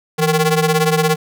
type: ring-modulated tone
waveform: sawtooth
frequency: 311.1 Hz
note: D#4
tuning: in tune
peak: -6 dBFS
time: 0.18-1.16 s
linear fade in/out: 20 ms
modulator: 147 Hz
effects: none